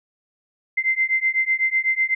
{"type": "beating tone pair", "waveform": "sine", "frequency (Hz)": [2075, 2083], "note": ["C7", "C7"], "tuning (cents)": [-15, -8], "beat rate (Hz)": 8, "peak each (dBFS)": -21, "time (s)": [0.77, 2.15], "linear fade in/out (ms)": 10, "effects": []}